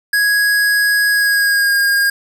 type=tone with pitch glide; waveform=square; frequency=1661.2 to 1622.3 Hz; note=G#6 to G#6; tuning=0 to -41 cents; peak=-12 dBFS; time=0.13-2.1 s; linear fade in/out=5 ms; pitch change=-41 cents; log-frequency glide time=1.11-1.75 s; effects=none